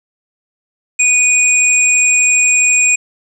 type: tone pair together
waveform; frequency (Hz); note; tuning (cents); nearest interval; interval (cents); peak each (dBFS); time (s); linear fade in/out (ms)
sine; 2467 / 7496; D#7 / A#8; -15 / +9; octave + perfect fifth; 1924; -11; 0.99-2.96; 10
effects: none